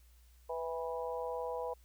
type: harmonic tone with a mistuned harmonic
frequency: 163.6 Hz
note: E3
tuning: 13 cents flat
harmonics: 3 / 4 / 5 / 6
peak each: -38 / -43 / -44 / -43 dBFS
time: 0.49-1.74 s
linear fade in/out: 10 ms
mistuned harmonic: 3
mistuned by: +19 cents
effects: added 60 Hz sine -59 dBFS peak until 1.84 s + white hiss -70 dBFS RMS until 1.84 s